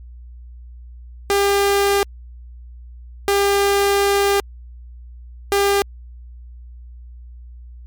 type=tone bursts at uneven times; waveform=sawtooth; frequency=400.3 Hz; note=G4; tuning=36 cents sharp; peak=-10 dBFS; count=3; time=1.3-2.03 / 3.28-4.4 / 5.52-5.82 s; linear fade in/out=0 ms; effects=added 60 Hz sine -35 dBFS peak until 7.86 s + MP3 96 kbps